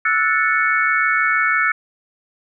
sine chord, F# minor seventh, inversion third, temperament equal with one note detuned, 1318.5 / 1464.7 / 1760 / 2217 Hz, E6 / F#6 / A6 / C#7, 0 / -18 / 0 / 0 cents, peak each -20 dBFS, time 0.05-1.72 s, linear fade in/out 5 ms, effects none

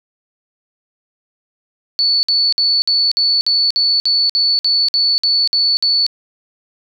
sine tone bursts, 4456 Hz, C#8, 8 cents sharp, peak -11 dBFS, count 14, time 1.99-6.065 s, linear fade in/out 0 ms, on 240 ms, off 55 ms, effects none

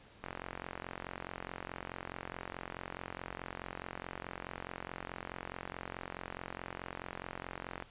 click train, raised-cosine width 0.5 ms, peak -25 dBFS, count 340, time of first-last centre 0.24-7.824 s, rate 44.7 Hz, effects pink hiss -59 dBFS RMS until 7.9 s + resampled to 8000 Hz

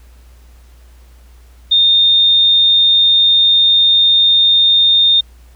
sine tone, 3648 Hz, A#7, 38 cents flat, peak -7 dBFS, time 1.71-5.21 s, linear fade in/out 10 ms, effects added 60 Hz sine -39 dBFS peak until 5.55 s + pink hiss -52 dBFS RMS until 5.55 s

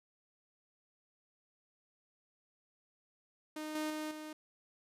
sawtooth tone with level steps, 307.7 Hz, D#4, 19 cents flat, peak -36 / -31 / -34 / -40 dBFS, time 3.56-4.33 s, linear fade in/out 5 ms, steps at 3.75 / 3.9 / 4.11 s, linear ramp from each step 2 ms, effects resampled to 32000 Hz

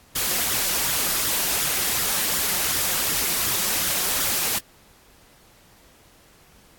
white noise with flanger, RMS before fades -23 dBFS, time 0.15-4.59 s, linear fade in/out 10 ms, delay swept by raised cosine 0.56 to 5.66 ms, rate 2.7 Hz, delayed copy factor +0.5, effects pink hiss -54 dBFS RMS until 6.78 s + AAC 64 kbps

